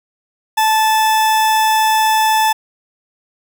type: tone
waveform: 40% pulse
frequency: 874 Hz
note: A5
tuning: 12 cents flat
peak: -10 dBFS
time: 0.57-2.53 s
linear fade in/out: 10 ms
effects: none